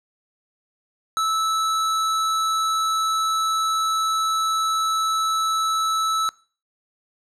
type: tone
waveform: square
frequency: 1309 Hz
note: E6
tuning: 13 cents flat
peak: -20 dBFS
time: 1.17-6.29 s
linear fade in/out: 0 ms
effects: noise-tail reverb RT60 0.4 s tail -22 dB re dry + low-pass 10000 Hz 12 dB/octave